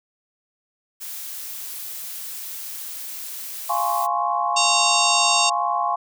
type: noise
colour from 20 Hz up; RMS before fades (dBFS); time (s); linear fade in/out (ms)
blue; -33; 1-4.07; 20
type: chord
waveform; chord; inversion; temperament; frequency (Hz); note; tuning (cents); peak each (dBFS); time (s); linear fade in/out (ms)
sine; Db major seventh; first; equal; 698.5 / 830.6 / 1046.5 / 1108.7; F5 / Ab5 / C6 / Db6; 0 / 0 / 0 / 0; -25; 3.69-5.96; 10
type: harmonic tone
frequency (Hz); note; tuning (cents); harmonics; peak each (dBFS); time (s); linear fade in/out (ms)
920; A#5; -23; 3 / 4 / 5 / 6 / 7 / 8 / 9; -23 / -24 / -25 / -26 / -26 / -27 / -28; 4.56-5.5; 10
effects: none